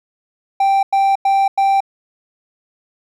triangle tone bursts, 784 Hz, G5, in tune, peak -9 dBFS, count 4, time 0.6-1.805 s, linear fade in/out 5 ms, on 230 ms, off 95 ms, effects none

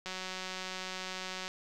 click train, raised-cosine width 0.2 ms, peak -22 dBFS, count 265, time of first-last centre 0.06-1.479 s, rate 186 Hz, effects none

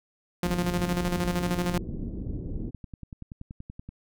pink low-pass noise, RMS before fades -34 dBFS, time 0.43-2.71 s, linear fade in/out 20 ms, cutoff 360 Hz, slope 24 dB/octave
sawtooth tone with tremolo, 176.5 Hz, F3, 19 cents sharp, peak -20 dBFS, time 0.43-1.78 s, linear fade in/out 2 ms, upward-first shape square, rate 13 Hz, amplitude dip 55%
click train, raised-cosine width 5 ms, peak -27 dBFS, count 22, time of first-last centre 1.89-3.89 s, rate 10.5 Hz
effects none

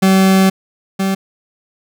40% pulse tone pair in turn, 190.9 / 192.9 Hz, G3 / G3, -46 / -28 cents, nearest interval unison, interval 18 cents, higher second, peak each -7 / -13 dBFS, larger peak first, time 0.02-0.5 / 0.99-1.15 s, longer first, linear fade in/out 10 ms, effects none

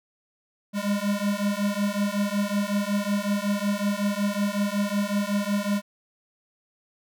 square beating tone pair, 200.7 / 206.1 Hz, G3 / G#3, +41 / -13 cents, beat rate 5.4 Hz, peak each -27 dBFS, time 0.73-5.82 s, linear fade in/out 50 ms, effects none

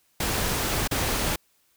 pink noise with dropouts, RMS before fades -26 dBFS, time 0.2-1.36 s, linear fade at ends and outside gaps 5 ms, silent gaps 0.876-0.911 s, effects white hiss -66 dBFS RMS until 1.76 s

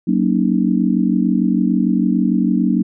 sine chord, D# minor seventh, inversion first, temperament just, 186.68 / 233.3 / 280 / 311.1 Hz, F#3 / A#3 / C#4 / D#4, +16 / +2 / +18 / 0 cents, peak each -17 / -17 / -20 / -21 dBFS, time 0.07-2.83 s, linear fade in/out 10 ms, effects none

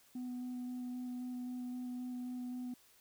sine tone with vibrato, 248.8 Hz, B3, 13 cents sharp, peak -37 dBFS, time 0.15-2.74 s, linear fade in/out 5 ms, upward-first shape square, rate 3.8 Hz, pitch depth 8 cents each way, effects tanh soft clip ceiling -38 dBFS + white hiss -66 dBFS RMS until 3 s

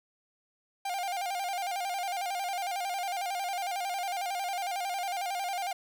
45% pulse tone with vibrato, 750 Hz, F#5, 23 cents sharp, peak -31 dBFS, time 0.85-5.73 s, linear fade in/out 5 ms, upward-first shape square, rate 11 Hz, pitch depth 92 cents each way, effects none

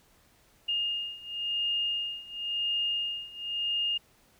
sine beating tone pair, 2832 / 2832.95 Hz, F7 / F7, +23 / +24 cents, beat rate 0.95 Hz, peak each -33 / -31 dBFS, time 0.68-3.98 s, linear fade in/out 10 ms, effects pink hiss -63 dBFS RMS until 4.39 s

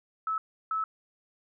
sine tone bursts at uneven times, 1302 Hz, E6, 22 cents flat, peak -27 dBFS, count 2, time 0.27-0.38 / 0.71-0.84 s, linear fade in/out 2 ms, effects none

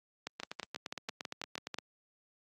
two click trains, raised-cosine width 0.2 ms, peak -20 / -21 dBFS, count 10 / 13, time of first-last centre 0.27-1.743 / 0.4-1.786 s, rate 6.11 / 8.66 Hz, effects high-pass 150 Hz 12 dB/octave + Opus 48 kbps

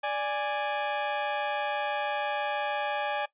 sawtooth tone pair together, 587.3 / 827.9 Hz, D5 / G#5, 0 / -6 cents, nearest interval tritone, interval 594 cents, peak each -28 / -26 dBFS, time 0.03-3.26 s, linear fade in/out 10 ms, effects noise-tail reverb RT60 0.1 s tail -18 dB re dry + resampled to 8000 Hz

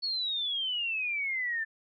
sine exponential sweep, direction down, 4435 to 1760 Hz, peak -29 dBFS, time 0.02-1.65 s, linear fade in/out 20 ms, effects none

